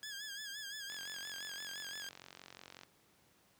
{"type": "tone with vibrato", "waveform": "15% pulse", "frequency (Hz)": 1661.2, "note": "G#6", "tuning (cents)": 0, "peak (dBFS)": -37, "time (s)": [0.03, 2.09], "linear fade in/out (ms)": 0, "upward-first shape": "sine", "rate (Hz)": 5.8, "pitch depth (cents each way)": 77}
{"type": "click train", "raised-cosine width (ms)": 0.2, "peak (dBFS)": -33, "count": 89, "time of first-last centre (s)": [0.9, 2.834], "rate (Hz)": 45.5}
{"effects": ["pink hiss -69 dBFS RMS until 3.59 s", "high-pass 100 Hz 12 dB/octave"]}